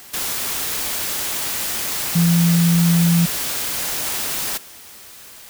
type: tone in noise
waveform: sine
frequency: 170 Hz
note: F3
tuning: 46 cents flat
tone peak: -12 dBFS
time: 2.15-3.26 s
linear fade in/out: 10 ms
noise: white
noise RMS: -24 dBFS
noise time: 0.13-4.58 s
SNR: +9 dB
effects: white hiss -41 dBFS RMS until 5.49 s